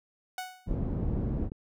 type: tone with exponential decay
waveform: sawtooth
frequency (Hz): 740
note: F#5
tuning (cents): 0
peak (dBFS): -28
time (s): 0.38-0.75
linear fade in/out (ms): 2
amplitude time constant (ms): 79
type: low-pass noise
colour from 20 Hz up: pink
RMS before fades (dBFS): -30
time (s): 0.66-1.5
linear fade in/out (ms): 50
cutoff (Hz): 310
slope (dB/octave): 12
type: click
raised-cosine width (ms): 3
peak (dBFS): -26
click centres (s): 1.519
effects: none